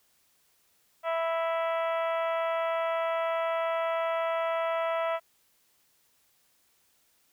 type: harmonic tone with a mistuned harmonic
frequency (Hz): 329.6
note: E4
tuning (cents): 0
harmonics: 2 / 3 / 4 / 5 / 6 / 7 / 8 / 9 / 10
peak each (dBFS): -28 / -35 / -34 / -48 / -40 / -46 / -46 / -53 / -49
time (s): 1.03-5.2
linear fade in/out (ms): 50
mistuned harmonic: 9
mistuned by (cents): -15
effects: white hiss -68 dBFS RMS until 7.32 s